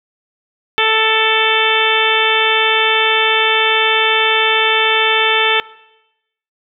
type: harmonic tone with a mistuned harmonic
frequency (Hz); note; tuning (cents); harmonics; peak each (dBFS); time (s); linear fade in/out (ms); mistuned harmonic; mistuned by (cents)
440.8; A4; +3; 1 / 2 / 3 / 4 / 5 / 6 / 7 / 8; -19 / -19 / -19 / -19 / -19 / -19 / -19 / -19; 0.78-5.6; 0; 5; +23
effects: noise-tail reverb RT60 0.9 s tail -20 dB re dry